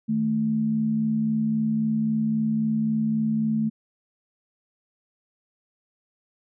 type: tone pair together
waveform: sine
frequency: 156.26 / 220 Hz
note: D#3 / A3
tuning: +8 / 0 cents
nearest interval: tritone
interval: 592 cents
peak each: -30 / -21 dBFS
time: 0.08-3.7 s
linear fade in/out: 20 ms
effects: none